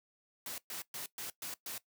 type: noise bursts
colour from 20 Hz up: white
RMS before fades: -42 dBFS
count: 6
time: 0.46-1.78 s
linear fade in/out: 2 ms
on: 120 ms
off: 120 ms
effects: noise-tail reverb RT60 0.1 s tail -18 dB re dry + high-pass 100 Hz 12 dB/octave